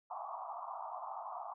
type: band-pass noise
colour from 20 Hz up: pink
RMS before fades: -44 dBFS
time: 0.1-1.54 s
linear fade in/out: 10 ms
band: 670 to 1200 Hz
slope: 96 dB/octave
effects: none